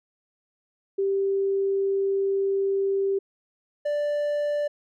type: tone pair in turn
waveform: sine / triangle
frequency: 392 / 587.3 Hz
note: G4 / D5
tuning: 0 / 0 cents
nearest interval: perfect fifth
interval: 700 cents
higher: second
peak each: -21 dBFS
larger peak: neither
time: 0.98-3.19 / 3.85-4.68 s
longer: first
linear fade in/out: 10 ms
effects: none